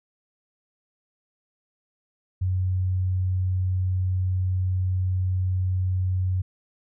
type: tone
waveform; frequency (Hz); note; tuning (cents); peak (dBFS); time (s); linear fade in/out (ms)
sine; 92.5; F#2; 0; -21; 2.41-6.42; 10
effects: none